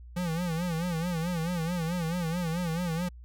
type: tone with vibrato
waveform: square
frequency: 170 Hz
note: F3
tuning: 46 cents flat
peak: -29 dBFS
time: 0.16-3.09 s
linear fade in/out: 10 ms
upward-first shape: sine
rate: 4.6 Hz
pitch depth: 110 cents each way
effects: added 60 Hz sine -44 dBFS peak until 3.24 s